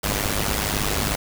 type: noise with amplitude modulation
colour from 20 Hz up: pink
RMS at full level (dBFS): -20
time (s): 0.03-1.16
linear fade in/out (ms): 10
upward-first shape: sine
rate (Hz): 102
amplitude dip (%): 80
effects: none